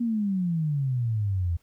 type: exponential sweep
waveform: sine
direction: down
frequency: 241.5 to 82.41 Hz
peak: -23 dBFS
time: 0-1.57 s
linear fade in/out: 10 ms
effects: pink hiss -67 dBFS RMS until 1.62 s